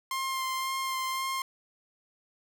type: tone with vibrato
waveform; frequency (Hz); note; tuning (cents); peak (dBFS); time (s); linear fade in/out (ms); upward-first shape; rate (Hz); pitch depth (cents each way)
sawtooth; 1056; C6; +16; -26; 0.11-1.42; 2; sine; 1.9; 14
effects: none